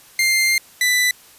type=tone pair in turn; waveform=sawtooth; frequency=2101 / 1988.7 Hz; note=C7 / B6; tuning=+7 / +12 cents; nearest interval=minor second; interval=95 cents; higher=first; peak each=-11 / -11 dBFS; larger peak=neither; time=0.19-0.58 / 0.81-1.11 s; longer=first; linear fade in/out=2 ms; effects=white hiss -47 dBFS RMS until 1.38 s + resampled to 32000 Hz